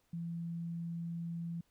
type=tone; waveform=sine; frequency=168.6 Hz; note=E3; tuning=39 cents sharp; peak=-37 dBFS; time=0.13-1.61 s; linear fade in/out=5 ms; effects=pink hiss -75 dBFS RMS until 1.7 s